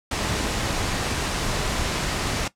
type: noise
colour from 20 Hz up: pink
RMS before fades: -25 dBFS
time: 0.11-2.48 s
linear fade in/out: 5 ms
effects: noise-tail reverb RT60 0.1 s tail -17 dB re dry + low-pass 8000 Hz 12 dB/octave